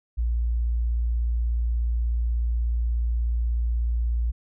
sine tone, 58.27 Hz, A#1, in tune, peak -21 dBFS, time 0.17-4.32 s, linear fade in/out 20 ms, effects none

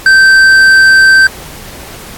sine tone with tanh clipping, 1556 Hz, G6, 13 cents flat, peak -3 dBFS, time 0.06-1.27 s, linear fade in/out 2 ms, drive 9 dB, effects pink hiss -29 dBFS RMS until 2.17 s + AAC 64 kbps

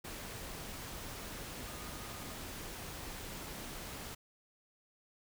sine tone in noise, 1227 Hz, D#6, 25 cents flat, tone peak -56 dBFS, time 1.67-2.33 s, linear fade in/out 10 ms, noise pink, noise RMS -45 dBFS, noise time 0.04-4.15 s, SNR -14 dB, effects none

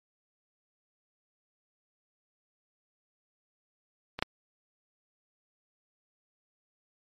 clicks, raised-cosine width 0.3 ms, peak -19 / -9 dBFS, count 2, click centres 4.19 / 4.225 s, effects MP3 64 kbps

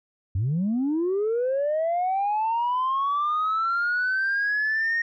sine linear sweep, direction up, 85.7 to 1864.7 Hz, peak -20 dBFS, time 0.35-5.02 s, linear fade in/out 5 ms, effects tanh soft clip ceiling -19 dBFS

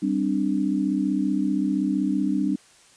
sine chord, G suspended fourth, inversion none, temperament equal with one note detuned, 196 / 261.6 / 297.1 Hz, G3 / C4 / D4, 0 / 0 / +20 cents, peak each -25 / -26 / -24 dBFS, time 0.02-2.56 s, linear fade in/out 10 ms, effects white hiss -54 dBFS RMS until 2.96 s + resampled to 22050 Hz

